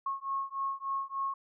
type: beating tone pair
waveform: sine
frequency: 1089 / 1092.4 Hz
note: C#6 / C#6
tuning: -31 / -26 cents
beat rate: 3.4 Hz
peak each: -35 / -35 dBFS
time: 0.06-1.34 s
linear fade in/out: 5 ms
effects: none